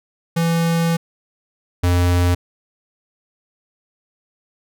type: tone pair in turn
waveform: square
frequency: 166.9 / 88.41 Hz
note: E3 / F2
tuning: +22 / +22 cents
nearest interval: major seventh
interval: 1100 cents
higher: first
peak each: -16 / -14 dBFS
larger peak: second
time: 0.36-0.97 / 1.83-2.35 s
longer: first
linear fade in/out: 10 ms
effects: none